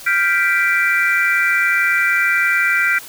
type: chord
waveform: sine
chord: G dominant seventh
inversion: third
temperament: equal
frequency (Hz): 1396.9 / 1568 / 1975.5 / 2349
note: F6 / G6 / B6 / D7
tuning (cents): 0 / 0 / 0 / 0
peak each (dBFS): -19 / -19 / -18 / -19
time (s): 0.06-2.99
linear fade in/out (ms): 10
effects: white hiss -36 dBFS RMS until 3.08 s